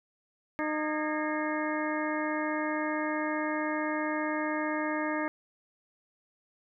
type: harmonic tone with a mistuned harmonic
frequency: 305.9 Hz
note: D#4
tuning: 29 cents flat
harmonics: 1 / 2 / 3 / 4 / 5 / 6 / 7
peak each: -32 / -35 / -37 / -38 / -39 / -40 / -40 dBFS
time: 0.59-5.28 s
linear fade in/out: 0 ms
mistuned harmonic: 5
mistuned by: +120 cents
effects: none